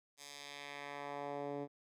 10% pulse tone with band-pass filter sweep, 143.1 Hz, D3, 45 cents flat, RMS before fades -45 dBFS, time 0.17-1.68 s, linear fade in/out 50 ms, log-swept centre 7100 to 330 Hz, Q 1, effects none

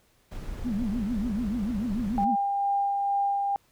brown noise, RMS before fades -36 dBFS, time 0.31-2.25 s, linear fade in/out 10 ms
sine tone with vibrato, 220 Hz, A3, in tune, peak -26 dBFS, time 0.64-2.36 s, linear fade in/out 20 ms, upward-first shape triangle, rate 6.8 Hz, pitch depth 280 cents each way
sine tone with tremolo, 800 Hz, G5, 35 cents sharp, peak -22 dBFS, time 2.18-3.56 s, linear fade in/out 0 ms, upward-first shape sine, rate 2.2 Hz, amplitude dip 25%
effects pink hiss -65 dBFS RMS until 3.71 s

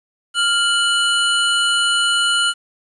square tone pair together, 1396.9 / 2960 Hz, F6 / F#7, 0 / 0 cents, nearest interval octave + minor second, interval 1300 cents, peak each -18 dBFS, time 0.34-2.54 s, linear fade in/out 50 ms, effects resampled to 24000 Hz + 8-bit

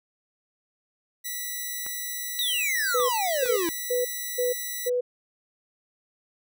5% pulse tone, 1962 Hz, B6, 12 cents flat, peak -20 dBFS, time 1.24-4.9 s, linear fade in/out 20 ms
clicks, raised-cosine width 0.5 ms, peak -25 dBFS, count 3, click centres 1.865 / 3.001 / 3.459 s
square exponential sweep, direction down, 3951 to 320 Hz, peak -25 dBFS, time 2.39-3.69 s, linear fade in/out 0 ms
sine tone bursts, 493.9 Hz, B4, in tune, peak -22 dBFS, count 5, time 2.94-5.01 s, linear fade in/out 10 ms, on 150 ms, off 330 ms
effects none

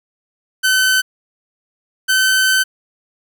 sawtooth tone pair in turn, 1523 / 1530.4 Hz, F#6 / G6, +50 / -42 cents, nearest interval unison, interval 8 cents, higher second, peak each -8 dBFS, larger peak neither, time 0.63-1.02 / 2.08-2.64 s, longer second, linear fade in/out 20 ms, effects none

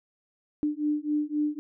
sine beating tone pair, 296.7 / 300.5 Hz, D4 / D4, +18 / +40 cents, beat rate 3.8 Hz, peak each -28 dBFS, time 0.63-1.59 s, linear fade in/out 0 ms, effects none

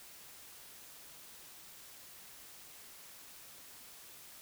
silence, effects white hiss -54 dBFS RMS until 4.41 s

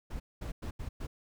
brown noise bursts at uneven times, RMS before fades -38 dBFS, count 5, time 0.1-0.2 / 0.41-0.52 / 0.62-0.71 / 0.79-0.89 / 1-1.07 s, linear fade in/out 10 ms, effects none

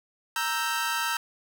sawtooth chord, E diminished, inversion second, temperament equal, 932.3 / 1318.5 / 1568 Hz, Bb5 / E6 / G6, 0 / 0 / 0 cents, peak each -27 dBFS, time 0.36-1.17 s, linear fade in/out 2 ms, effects 10-bit

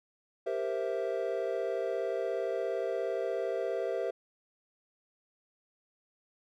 triangle chord, C dominant seventh, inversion second, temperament equal, 392 / 466.2 / 523.3 / 659.3 Hz, G4 / Bb4 / C5 / E5, 0 / 0 / 0 / 0 cents, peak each -34 dBFS, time 0.46-4.11 s, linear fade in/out 10 ms, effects none

